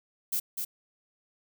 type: noise with echo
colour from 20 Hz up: violet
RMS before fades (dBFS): -29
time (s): 0.32-0.4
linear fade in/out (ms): 10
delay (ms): 250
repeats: 1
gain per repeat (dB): -4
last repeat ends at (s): 0.65
effects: none